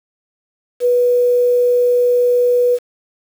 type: tone with quantisation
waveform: sine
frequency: 489.5 Hz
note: B4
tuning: 15 cents flat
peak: -10 dBFS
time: 0.8-2.79 s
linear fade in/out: 50 ms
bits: 6
effects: none